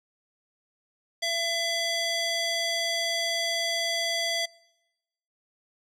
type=tone with band-pass filter; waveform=square; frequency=672 Hz; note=E5; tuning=33 cents sharp; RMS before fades=-28 dBFS; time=1.22-4.46 s; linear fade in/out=10 ms; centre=4000 Hz; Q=1.3; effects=noise-tail reverb RT60 1.0 s tail -25 dB re dry